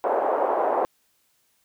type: band-pass noise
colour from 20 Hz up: white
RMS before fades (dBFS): -23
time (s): 0.04-0.85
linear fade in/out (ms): 0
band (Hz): 420 to 840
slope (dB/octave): 24
effects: white hiss -67 dBFS RMS until 1.64 s